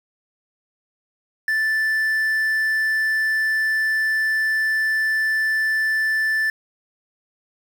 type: tone with quantisation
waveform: triangle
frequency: 1760 Hz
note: A6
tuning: in tune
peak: -16 dBFS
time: 1.48-6.5 s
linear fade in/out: 2 ms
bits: 7
effects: none